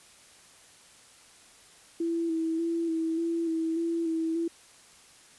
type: tone with vibrato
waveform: sine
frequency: 329.6 Hz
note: E4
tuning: in tune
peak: -26 dBFS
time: 2-4.48 s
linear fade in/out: 5 ms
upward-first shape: square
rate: 1.7 Hz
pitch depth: 25 cents each way
effects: white hiss -55 dBFS RMS until 5.38 s + resampled to 24000 Hz